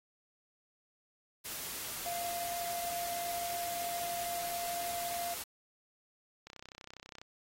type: noise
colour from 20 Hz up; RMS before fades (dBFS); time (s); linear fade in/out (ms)
white; -41; 1.44-5.44; 20
type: tone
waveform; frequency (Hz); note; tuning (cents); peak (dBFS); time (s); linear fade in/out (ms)
triangle; 695; F5; -9; -35; 2.06-5.34; 0
type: click train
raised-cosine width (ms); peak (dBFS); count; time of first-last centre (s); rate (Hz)
0.2; -30; 25; 6.47-7.215; 32.2
effects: AAC 48 kbps